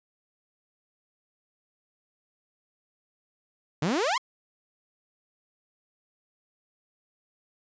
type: exponential sweep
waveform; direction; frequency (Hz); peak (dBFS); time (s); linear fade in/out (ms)
sawtooth; up; 138.59 to 1120; -20; 3.82-4.18; 5
effects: resampled to 16000 Hz